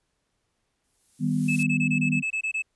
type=noise with exponential growth; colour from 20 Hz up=violet; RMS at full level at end=-30 dBFS; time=0.84-1.63 s; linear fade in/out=1 ms; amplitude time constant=170 ms
type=chord; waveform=sine; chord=Eb augmented; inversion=none; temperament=equal; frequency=155.56 / 196 / 246.9 Hz; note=Eb3 / G3 / B3; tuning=0 / 0 / 0 cents; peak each=-26 / -28 / -25 dBFS; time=1.19-2.23 s; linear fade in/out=50 ms
type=tone bursts; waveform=triangle; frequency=2605 Hz; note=E7; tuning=21 cents flat; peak=-23 dBFS; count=11; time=1.48-2.623 s; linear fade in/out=10 ms; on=83 ms; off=23 ms
effects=pink hiss -75 dBFS RMS until 2.75 s + resampled to 24000 Hz